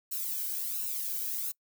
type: noise with flanger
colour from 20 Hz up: violet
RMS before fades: -34 dBFS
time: 0.11-1.52 s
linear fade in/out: 10 ms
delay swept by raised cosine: 0.73 to 1.32 ms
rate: 1.4 Hz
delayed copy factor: +0.75
effects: noise-tail reverb RT60 0.1 s tail -24 dB re dry